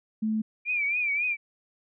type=tone; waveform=sine; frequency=217.9 Hz; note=A3; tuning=17 cents flat; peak=-24 dBFS; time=0.22-0.42 s; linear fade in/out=10 ms
type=tone with vibrato; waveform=sine; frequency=2369 Hz; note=D7; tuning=14 cents sharp; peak=-24 dBFS; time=0.65-1.37 s; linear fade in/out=50 ms; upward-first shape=triangle; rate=3.7 Hz; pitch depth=110 cents each way
effects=none